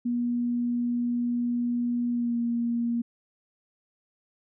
sine tone with pitch glide, 240.7 to 235.6 Hz, B3 to A#3, -44 to +19 cents, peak -24 dBFS, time 0.05-3.02 s, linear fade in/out 10 ms, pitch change -37 cents, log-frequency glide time 2.11-2.37 s, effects none

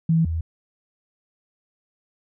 sine tone pair in turn, 163.3 / 81.65 Hz, E3 / E2, -16 / -16 cents, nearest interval octave, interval 1200 cents, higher first, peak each -15 / -22 dBFS, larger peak first, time 0.09-0.25 / 0.25-0.41 s, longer neither, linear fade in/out 5 ms, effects none

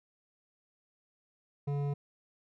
sine tone with hard clipping, 142.8 Hz, D3, 48 cents flat, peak -32 dBFS, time 1.67-1.94 s, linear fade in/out 10 ms, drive 11 dB, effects none

